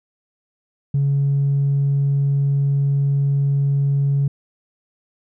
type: tone with tanh clipping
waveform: triangle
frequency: 140 Hz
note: C#3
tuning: 18 cents sharp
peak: -15 dBFS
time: 0.94-4.28 s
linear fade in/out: 5 ms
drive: 5 dB
effects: none